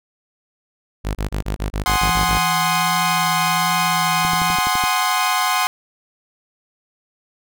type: tone bursts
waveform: sawtooth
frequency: 51.2 Hz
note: G#1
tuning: 24 cents flat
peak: -16 dBFS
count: 10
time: 1.04-2.392 s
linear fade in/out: 20 ms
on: 110 ms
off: 28 ms
type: chord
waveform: sawtooth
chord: Ab dominant seventh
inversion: third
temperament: equal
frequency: 740 / 830.6 / 1046.5 / 1244.5 Hz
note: Gb5 / Ab5 / C6 / Eb6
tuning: 0 / 0 / 0 / 0 cents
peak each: -18 / -21 / -16 / -21 dBFS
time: 1.86-5.67 s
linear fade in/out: 0 ms
type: tone with vibrato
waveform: sine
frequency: 166.9 Hz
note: E3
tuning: 22 cents sharp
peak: -26 dBFS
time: 2.02-4.56 s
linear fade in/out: 10 ms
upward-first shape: triangle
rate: 1.3 Hz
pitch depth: 34 cents each way
type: click train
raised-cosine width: 3 ms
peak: -16 dBFS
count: 8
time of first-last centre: 4.25-4.838 s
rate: 11.9 Hz
effects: none